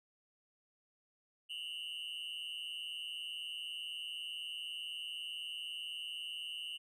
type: tone with amplitude modulation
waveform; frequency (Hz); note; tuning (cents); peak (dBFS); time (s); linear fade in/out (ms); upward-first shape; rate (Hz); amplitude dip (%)
triangle; 2898; F#7; -37; -35; 1.49-6.78; 20; sine; 160; 100
effects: none

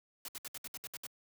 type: noise bursts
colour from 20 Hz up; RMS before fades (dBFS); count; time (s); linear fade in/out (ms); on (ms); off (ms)
white; -43; 9; 0.25-1.067; 2; 33; 65
effects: high-pass 100 Hz 12 dB/octave

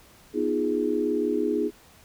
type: chord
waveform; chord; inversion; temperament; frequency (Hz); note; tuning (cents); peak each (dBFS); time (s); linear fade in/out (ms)
sine; F half-diminished seventh; second; equal; 246.9 / 311.1 / 349.2 / 415.3; Cb4 / Eb4 / F4 / Ab4; 0 / 0 / 0 / 0; -30 / -27 / -30 / -26; 0.33-1.71; 50
effects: pink hiss -54 dBFS RMS until 2.04 s

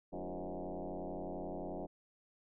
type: tone with frequency modulation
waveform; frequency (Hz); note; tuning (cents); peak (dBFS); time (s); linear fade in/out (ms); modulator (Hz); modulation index
sine; 164.81; E3; 0; -39; 0.12-1.87; 20; 91.4; 6.5
effects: none

